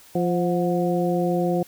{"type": "harmonic tone with a mistuned harmonic", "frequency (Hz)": 174.61, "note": "F3", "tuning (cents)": 0, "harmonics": [1, 2, 3, 4], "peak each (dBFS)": [-23, -24, -26, -28], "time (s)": [0.15, 1.63], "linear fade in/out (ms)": 5, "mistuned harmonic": 4, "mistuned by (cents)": 66, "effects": ["white hiss -50 dBFS RMS until 1.67 s"]}